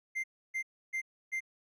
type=tone bursts; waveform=triangle; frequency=2091 Hz; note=C7; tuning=2 cents flat; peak=-30 dBFS; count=4; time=0.15-1.406 s; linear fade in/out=20 ms; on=89 ms; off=300 ms; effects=none